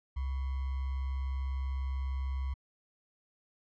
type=tone with sample-and-hold; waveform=sine; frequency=66.8 Hz; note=C2; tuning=36 cents sharp; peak=-31 dBFS; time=0.16-2.54 s; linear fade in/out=10 ms; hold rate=1050 Hz; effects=low-pass 3000 Hz 12 dB/octave